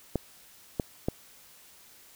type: clicks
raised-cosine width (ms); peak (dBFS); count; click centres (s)
2; -13; 3; 0.157 / 0.798 / 1.085
effects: white hiss -55 dBFS RMS until 2.15 s